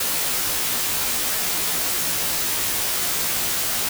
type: noise with comb filter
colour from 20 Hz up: white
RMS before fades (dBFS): -23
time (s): 0-3.89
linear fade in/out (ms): 5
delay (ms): 15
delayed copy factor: -0.95
effects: none